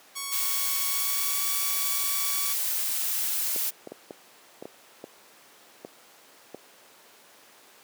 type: tone with pitch glide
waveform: 5% pulse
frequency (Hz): 1112 to 1135.4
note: C#6 to C#6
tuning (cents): +5 to +41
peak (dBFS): -20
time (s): 0.15-2.54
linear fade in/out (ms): 20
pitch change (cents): +36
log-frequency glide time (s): 0.85-1.41
type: noise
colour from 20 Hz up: blue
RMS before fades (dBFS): -28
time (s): 0.31-3.71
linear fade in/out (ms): 20
type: clicks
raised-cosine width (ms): 2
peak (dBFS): -19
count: 9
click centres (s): 3.562 / 3.873 / 3.92 / 4.108 / 4.625 / 4.655 / 5.041 / 5.849 / 6.546
effects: pink hiss -53 dBFS RMS until 7.83 s + high-pass 400 Hz 12 dB/octave